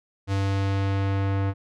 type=tone with low-pass filter sweep; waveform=square; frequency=98 Hz; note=G2; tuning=in tune; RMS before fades=-24 dBFS; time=0.27-1.54 s; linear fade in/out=50 ms; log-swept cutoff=6600 to 1800 Hz; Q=0.74; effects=none